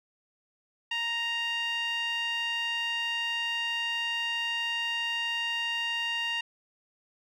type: tone with band-pass filter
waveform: sawtooth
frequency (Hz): 932.3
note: A#5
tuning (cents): 0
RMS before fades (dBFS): -31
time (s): 0.91-6.41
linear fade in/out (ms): 5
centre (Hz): 2500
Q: 5.6
effects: none